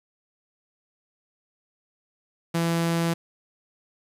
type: tone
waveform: sawtooth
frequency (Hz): 167.5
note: E3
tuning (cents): +28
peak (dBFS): -18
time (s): 2.54-3.14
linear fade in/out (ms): 10
effects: resampled to 32000 Hz + 8-bit